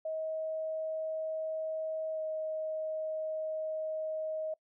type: tone with pitch glide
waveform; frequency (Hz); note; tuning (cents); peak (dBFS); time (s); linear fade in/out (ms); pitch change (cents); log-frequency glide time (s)
sine; 634 to 628.5; D#5 to D#5; +32 to +17; -33; 0.05-4.54; 5; -15; 2.13-2.21
effects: noise-tail reverb RT60 0.1 s tail -23 dB re dry